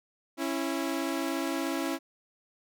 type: tone pair together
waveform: sawtooth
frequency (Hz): 274.6 / 331.6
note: C#4 / E4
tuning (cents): -16 / +10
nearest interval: minor third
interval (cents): 326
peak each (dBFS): -28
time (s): 0.37-1.99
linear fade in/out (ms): 50
effects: none